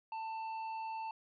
triangle tone with tanh clipping, 890 Hz, A5, 20 cents sharp, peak -40 dBFS, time 0.12-1.11 s, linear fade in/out 2 ms, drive 12 dB, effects resampled to 11025 Hz

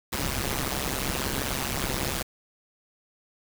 pink noise with amplitude modulation, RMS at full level -25 dBFS, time 0.12-2.23 s, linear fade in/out 10 ms, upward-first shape sine, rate 135 Hz, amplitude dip 100%, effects none

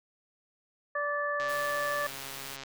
harmonic tone, 582 Hz, D5, 16 cents flat, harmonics 1 / 2 / 3, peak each -33 / -33 / -33 dBFS, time 0.95-2.07 s, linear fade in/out 5 ms
click train, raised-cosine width 0.2 ms, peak -24 dBFS, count 169, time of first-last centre 1.4-2.635 s, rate 136 Hz
white noise, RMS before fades -44 dBFS, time 1.48-2.57 s, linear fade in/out 20 ms
effects none

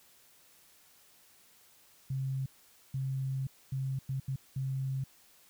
sine tone bursts at uneven times, 133.6 Hz, C3, 36 cents sharp, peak -31 dBFS, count 6, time 2.1-2.46 / 2.94-3.47 / 3.72-3.99 / 4.09-4.2 / 4.28-4.36 / 4.56-5.04 s, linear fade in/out 5 ms, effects white hiss -62 dBFS RMS until 5.49 s

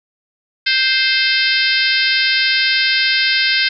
harmonic tone with a mistuned harmonic, 523.3 Hz, C5, in tune, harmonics 3 / 4 / 5 / 6 / 7 / 8 / 9 / 10, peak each -19 / -19 / -21 / -22 / -22 / -22 / -20 / -25 dBFS, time 0.66-3.69 s, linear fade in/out 10 ms, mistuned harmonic 9, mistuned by +25 cents, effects none

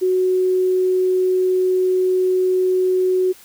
sine tone, 370 Hz, F#4, in tune, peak -14 dBFS, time 0.01-3.33 s, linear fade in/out 20 ms, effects white hiss -46 dBFS RMS until 3.44 s

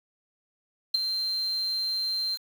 sine tone with ADSR envelope, 4147 Hz, C8, 16 cents flat, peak -16 dBFS, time 0.94-2.38 s, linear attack 8 ms, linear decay 10 ms, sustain -10 dB, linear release 43 ms, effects 7-bit

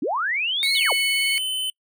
sine linear two-way sweep, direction up then down, 226 to 4337 to 364.5 Hz, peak -21 dBFS, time 0.02-0.93 s, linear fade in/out 5 ms, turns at 0.74 s
35% pulse tone with vibrato, 2200 Hz, C#7, 14 cents flat, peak -19 dBFS, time 0.63-1.38 s, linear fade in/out 0 ms, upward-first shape sine, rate 19 Hz, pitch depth 19 cents each way
square tone with pitch glide, 2999 to 3041 Hz, F#7 to F#7, +23 to +47 cents, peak -24 dBFS, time 0.75-1.7 s, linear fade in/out 2 ms, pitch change +24 cents, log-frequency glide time 1.05-1.39 s
effects noise-tail reverb RT60 0.1 s tail -26 dB re dry

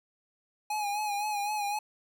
square tone with vibrato, 830.6 Hz, G#5, in tune, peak -30 dBFS, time 0.7-1.79 s, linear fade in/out 5 ms, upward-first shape sine, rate 3.9 Hz, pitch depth 49 cents each way, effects none

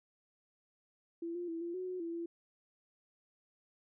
sine tone with pitch steps, 336.5 / 350.6 / 330.5 / 342.4 / 368.4 / 366 / 335 / 338.1 Hz, E4 / F4 / E4 / F4 / F#4 / F#4 / E4 / E4, +36 / +7 / +5 / -34 / -7 / -19 / +28 / +44 cents, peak -37 dBFS, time 1.22-2.26 s, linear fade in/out 5 ms, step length 130 ms, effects none

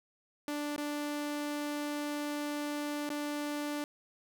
sawtooth tone with dropouts, 293.7 Hz, D4, in tune, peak -30 dBFS, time 0.48-3.84 s, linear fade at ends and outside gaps 1 ms, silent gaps 0.763-0.779 / 3.091-3.102 s, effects none

